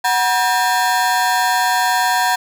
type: ring-modulated tone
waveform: 30% pulse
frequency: 850 Hz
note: G#5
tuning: 40 cents sharp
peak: -8 dBFS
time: 0.04-2.36 s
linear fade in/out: 10 ms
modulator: 109 Hz
effects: none